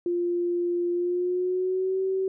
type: tone with pitch glide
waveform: sine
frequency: 349.2 to 380.8 Hz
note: F4 to F#4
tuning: 0 to +50 cents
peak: -23 dBFS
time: 0.06-2.28 s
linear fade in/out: 2 ms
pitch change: +150 cents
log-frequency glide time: 0.92-2.01 s
effects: none